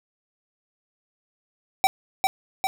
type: tone with echo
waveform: square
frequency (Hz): 770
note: G5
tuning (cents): -31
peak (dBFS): -15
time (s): 1.84-1.87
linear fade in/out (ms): 0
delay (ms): 400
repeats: 2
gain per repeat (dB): -3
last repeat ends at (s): 2.67
effects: none